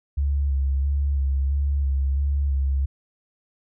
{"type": "tone with vibrato", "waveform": "sine", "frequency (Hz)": 69.3, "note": "C#2", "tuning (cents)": 0, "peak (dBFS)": -19, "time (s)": [0.17, 2.86], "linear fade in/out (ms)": 10, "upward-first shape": "square", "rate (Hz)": 1.5, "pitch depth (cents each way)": 30, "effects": []}